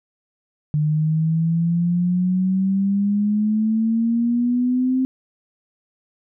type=exponential sweep; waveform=sine; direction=up; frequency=149.7 to 261.6 Hz; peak=-16 dBFS; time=0.74-5.05 s; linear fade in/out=0 ms; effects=none